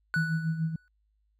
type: tone with exponential decay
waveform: triangle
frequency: 1480 Hz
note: F#6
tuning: in tune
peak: -23 dBFS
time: 0.14-0.88 s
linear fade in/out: 0 ms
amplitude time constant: 160 ms
type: tone with tremolo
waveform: sine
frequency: 161.2 Hz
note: E3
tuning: 38 cents flat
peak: -24 dBFS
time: 0.16-0.76 s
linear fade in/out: 5 ms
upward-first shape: sine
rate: 6.8 Hz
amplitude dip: 65%
effects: added 52 Hz sine -68 dBFS peak until 1.39 s